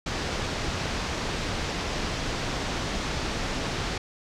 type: low-pass noise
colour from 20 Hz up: pink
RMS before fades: -30 dBFS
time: 0.06-3.98 s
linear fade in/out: 5 ms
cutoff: 6200 Hz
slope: 24 dB/octave
effects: none